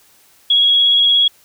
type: tone with vibrato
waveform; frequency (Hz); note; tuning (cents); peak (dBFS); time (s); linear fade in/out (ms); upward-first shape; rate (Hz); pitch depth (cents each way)
sine; 3322; G#7; 0; -9; 0.5-1.28; 5; sine; 17; 15
effects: white hiss -51 dBFS RMS until 1.44 s